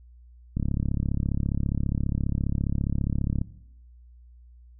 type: click train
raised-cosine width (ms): 5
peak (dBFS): -14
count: 100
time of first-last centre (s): 0.57-3.415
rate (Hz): 34.8
effects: noise-tail reverb RT60 0.8 s tail -18 dB re dry + added 60 Hz sine -48 dBFS peak until 4.79 s